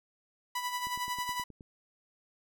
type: tone with tremolo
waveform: sawtooth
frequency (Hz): 987.8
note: B5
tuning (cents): 0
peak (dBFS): -27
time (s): 0.55-1.44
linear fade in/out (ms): 5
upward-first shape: sine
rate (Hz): 11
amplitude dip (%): 55
type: click train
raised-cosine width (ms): 3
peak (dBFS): -36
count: 8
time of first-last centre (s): 0.87-1.608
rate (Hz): 9.48
effects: none